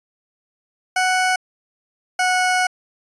20% pulse tone pair in turn, 741 / 735 Hz, F#5 / F#5, +2 / -12 cents, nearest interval unison, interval 14 cents, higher first, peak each -11 dBFS, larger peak neither, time 0.96-1.36 / 2.19-2.67 s, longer second, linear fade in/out 5 ms, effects resampled to 22050 Hz

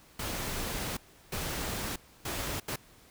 pink noise bursts at uneven times, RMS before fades -35 dBFS, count 4, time 0.19-0.97 / 1.32-1.96 / 2.25-2.6 / 2.68-2.76 s, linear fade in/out 5 ms, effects pink hiss -58 dBFS RMS until 3.1 s

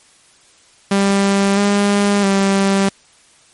sawtooth tone with pitch steps, 197.9 / 202.5 / 196 Hz, G3 / G#3 / G3, +17 / -43 / 0 cents, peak -8 dBFS, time 0.91-2.89 s, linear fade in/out 5 ms, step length 660 ms, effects white hiss -50 dBFS RMS until 3.53 s + MP3 48 kbps

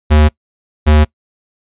square tone pair in turn, 75.9 / 75.9 Hz, D#2 / D#2, -42 / -42 cents, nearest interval unison, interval 0 cents, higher neither, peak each -6 dBFS, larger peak neither, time 0.1-0.29 / 0.86-1.05 s, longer neither, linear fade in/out 20 ms, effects noise-tail reverb RT60 0.1 s tail -24 dB re dry + resampled to 8000 Hz

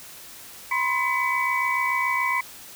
sine tone cluster, 982 / 1049 / 2005 / 2270 Hz, B5 / C6 / B6 / C#7, -10 / +4 / +26 / +41 cents, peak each -28 / -26 / -26 / -27 dBFS, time 0.71-2.41 s, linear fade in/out 5 ms, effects white hiss -43 dBFS RMS until 2.75 s

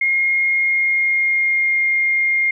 sine tone with pitch glide, 2141 to 2124 Hz, C7 to C7, +39 to +25 cents, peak -14 dBFS, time 0.01-2.51 s, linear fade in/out 5 ms, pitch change -14 cents, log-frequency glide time 0.52-1.86 s, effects none

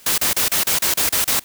white noise bursts, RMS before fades -18 dBFS, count 9, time 0.06-1.396 s, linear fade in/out 5 ms, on 120 ms, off 32 ms, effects white hiss -46 dBFS RMS until 1.44 s

